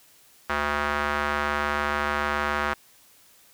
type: tone with band-pass filter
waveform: square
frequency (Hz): 73.42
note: D2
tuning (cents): 0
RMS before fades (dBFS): -26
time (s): 0.49-2.74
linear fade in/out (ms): 10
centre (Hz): 1400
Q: 1.8
effects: white hiss -56 dBFS RMS until 3.53 s